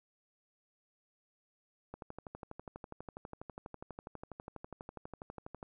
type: click train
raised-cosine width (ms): 1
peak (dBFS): -30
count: 46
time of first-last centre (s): 1.94-5.629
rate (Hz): 12.2
effects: none